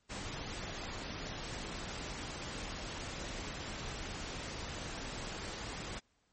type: noise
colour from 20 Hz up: pink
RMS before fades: -42 dBFS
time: 0.09-6 s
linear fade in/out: 20 ms
effects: pink hiss -75 dBFS RMS until 6.32 s + MP3 32 kbps